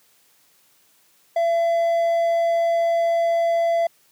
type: tone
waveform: triangle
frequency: 674 Hz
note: E5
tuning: 38 cents sharp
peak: -15 dBFS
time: 1.36-3.87 s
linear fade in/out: 5 ms
effects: white hiss -59 dBFS RMS until 4.11 s + high-pass 100 Hz 12 dB/octave